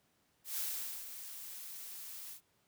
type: noise with ADSR envelope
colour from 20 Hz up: blue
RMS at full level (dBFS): -37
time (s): 0.44-2.41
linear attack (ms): 130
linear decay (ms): 470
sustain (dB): -10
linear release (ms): 92
effects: pink hiss -74 dBFS RMS until 2.67 s + high-pass 80 Hz 12 dB/octave